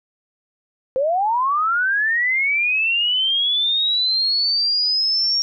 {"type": "linear sweep", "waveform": "sine", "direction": "up", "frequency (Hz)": [504, 5588], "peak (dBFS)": -16, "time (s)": [0.96, 5.42], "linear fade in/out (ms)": 0, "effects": []}